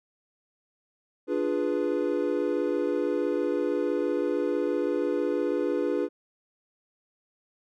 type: chord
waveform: triangle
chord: D diminished seventh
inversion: none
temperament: equal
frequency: 293.7 / 349.2 / 415.3 / 493.9 Hz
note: D4 / F4 / Ab4 / Cb5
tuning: 0 / 0 / 0 / 0 cents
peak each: -28 dBFS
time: 1.27-6.09 s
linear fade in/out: 50 ms
effects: none